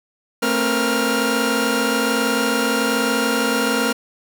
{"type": "tone cluster", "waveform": "sawtooth", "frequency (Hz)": [224.6, 265.8, 476.1, 1397], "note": ["A3", "C4", "A#4", "F6"], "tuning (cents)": [36, 27, 37, 0], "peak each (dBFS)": -19, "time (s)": [0.42, 3.93], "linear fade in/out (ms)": 10, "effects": []}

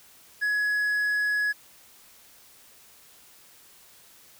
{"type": "tone", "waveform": "triangle", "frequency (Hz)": 1682, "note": "G#6", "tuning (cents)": 22, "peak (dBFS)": -21, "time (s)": [0.41, 1.53], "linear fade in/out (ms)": 20, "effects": ["white hiss -54 dBFS RMS until 4.39 s"]}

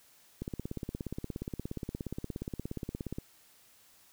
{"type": "click train", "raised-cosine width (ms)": 3, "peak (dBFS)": -23, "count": 48, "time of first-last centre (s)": [0.42, 3.185], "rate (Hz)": 17, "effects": ["white hiss -62 dBFS RMS until 4.12 s"]}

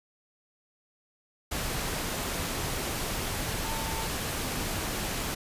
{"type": "tone in noise", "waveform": "sine", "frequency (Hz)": 895, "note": "A5", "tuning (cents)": 29, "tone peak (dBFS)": -38, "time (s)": [3.64, 4.07], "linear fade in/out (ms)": 10, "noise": "pink", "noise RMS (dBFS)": -32, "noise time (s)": [1.51, 5.35], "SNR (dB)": -9, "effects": ["resampled to 32000 Hz"]}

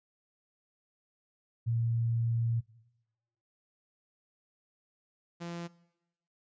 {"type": "tone pair in turn", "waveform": ["sine", "sawtooth"], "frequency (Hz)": [115.9, 171.16], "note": ["A#2", "F3"], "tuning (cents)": [-10, -35], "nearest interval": "perfect fifth", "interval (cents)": 675, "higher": "second", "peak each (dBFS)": [-27, -34], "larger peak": "first", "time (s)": [[1.66, 2.61], [5.4, 5.68]], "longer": "first", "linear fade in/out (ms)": 20, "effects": ["noise-tail reverb RT60 0.9 s tail -20 dB re dry", "resampled to 16000 Hz"]}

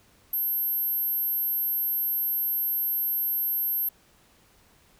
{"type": "tone", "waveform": "sine", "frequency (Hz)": 12740, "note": "G9", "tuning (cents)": 27, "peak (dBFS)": -24, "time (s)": [0.33, 3.89], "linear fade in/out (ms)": 5, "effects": ["pink hiss -60 dBFS RMS until 4.99 s"]}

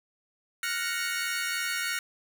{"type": "chord", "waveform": "sawtooth", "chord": "Gb major seventh", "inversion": "third", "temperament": "equal", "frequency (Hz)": [1396.9, 1480, 1864.7, 2217], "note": ["F6", "Gb6", "Bb6", "Db7"], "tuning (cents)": [0, 0, 0, 0], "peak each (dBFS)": -31, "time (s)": [0.63, 1.99], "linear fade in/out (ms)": 2, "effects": []}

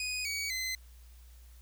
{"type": "tone with pitch steps", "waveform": "20% pulse", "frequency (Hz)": [2492, 2259, 2048], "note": ["D#7", "C#7", "C7"], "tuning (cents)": [2, 32, -38], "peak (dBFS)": -28, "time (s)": [0, 0.75], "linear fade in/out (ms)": 2, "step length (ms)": 250, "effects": ["added 60 Hz sine -51 dBFS peak until 1.61 s", "white hiss -64 dBFS RMS until 1.61 s"]}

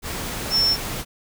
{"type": "tone in noise", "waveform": "sine", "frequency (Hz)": 5400, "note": "E8", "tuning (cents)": 41, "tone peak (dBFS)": -16, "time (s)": [0.5, 0.77], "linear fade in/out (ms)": 50, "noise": "pink", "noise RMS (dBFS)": -29, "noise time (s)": [0.02, 1.05], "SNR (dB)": 10, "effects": []}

